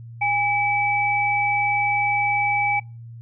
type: tone pair together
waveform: sine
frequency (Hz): 818.4 / 2300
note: G#5 / D7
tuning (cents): -26 / -37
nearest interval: octave + tritone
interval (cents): 1789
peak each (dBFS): -21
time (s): 0.21-2.8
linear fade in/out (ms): 10
effects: noise-tail reverb RT60 0.3 s tail -26 dB re dry + added 116 Hz sine -36 dBFS peak until 3.21 s